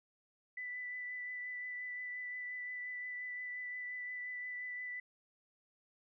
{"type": "tone with vibrato", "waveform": "sine", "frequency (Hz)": 1986, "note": "B6", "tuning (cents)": 9, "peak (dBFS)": -40, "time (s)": [0.57, 5], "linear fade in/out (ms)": 5, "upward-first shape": "triangle", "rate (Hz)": 5.7, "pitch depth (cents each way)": 16, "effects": []}